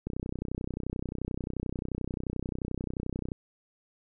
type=click train; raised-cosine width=3 ms; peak=-20 dBFS; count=103; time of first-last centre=0.07-3.318 s; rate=31.4 Hz; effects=none